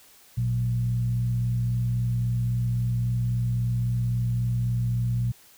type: tone with frequency modulation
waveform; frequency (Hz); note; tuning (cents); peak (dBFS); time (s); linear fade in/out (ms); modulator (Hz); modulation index
sine; 118.9; A#2; +35; -22; 0.37-5.32; 10; 63.7; 0.43
effects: white hiss -54 dBFS RMS until 5.57 s